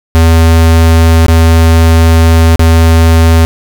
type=tone with dropouts; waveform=square; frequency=82 Hz; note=E2; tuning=9 cents flat; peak=-3 dBFS; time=0.15-3.45 s; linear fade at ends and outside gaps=0 ms; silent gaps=1.264-1.283 / 2.558-2.594 s; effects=none